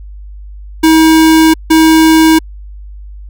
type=tone pair in turn; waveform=square; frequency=319.5 / 319.5 Hz; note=D#4 / D#4; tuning=+46 / +46 cents; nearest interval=unison; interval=0 cents; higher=neither; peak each=-4 dBFS; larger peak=neither; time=0.83-1.54 / 1.7-2.39 s; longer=first; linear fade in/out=10 ms; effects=added 50 Hz sine -26 dBFS peak until 3.29 s